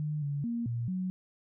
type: tone with pitch steps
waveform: sine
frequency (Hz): 150.9 / 143 / 234.6 / 118 / 185.1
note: D3 / D3 / A#3 / A#2 / F#3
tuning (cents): +47 / -46 / +11 / +22 / +1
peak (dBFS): -30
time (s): 0-1.1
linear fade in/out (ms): 0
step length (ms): 220
effects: none